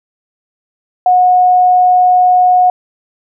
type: tone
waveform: sine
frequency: 728 Hz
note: F#5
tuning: 28 cents flat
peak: -5 dBFS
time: 1.06-2.7 s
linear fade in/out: 2 ms
effects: none